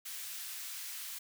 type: high-pass noise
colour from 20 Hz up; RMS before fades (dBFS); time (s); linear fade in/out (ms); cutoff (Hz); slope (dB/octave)
white; -43; 0.05-1.19; 10; 1600; 12
effects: none